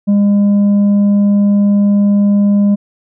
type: tone with tanh clipping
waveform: sine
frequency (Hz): 202.9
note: G#3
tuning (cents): -40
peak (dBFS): -8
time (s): 0.07-2.76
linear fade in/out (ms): 20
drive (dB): 4
effects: none